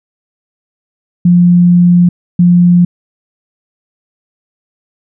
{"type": "tone bursts at uneven times", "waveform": "sine", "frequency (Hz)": 175.8, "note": "F3", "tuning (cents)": 12, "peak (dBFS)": -3, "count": 2, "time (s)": [[1.25, 2.09], [2.39, 2.85]], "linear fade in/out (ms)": 5, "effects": []}